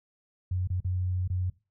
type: tone with dropouts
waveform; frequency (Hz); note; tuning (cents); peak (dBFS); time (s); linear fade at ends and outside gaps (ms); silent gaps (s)
sine; 91.3; F#2; -23; -26; 0.51-1.5; 5; 0.674-0.701 / 0.804-0.846 / 1.277-1.3
effects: noise-tail reverb RT60 0.3 s tail -20 dB re dry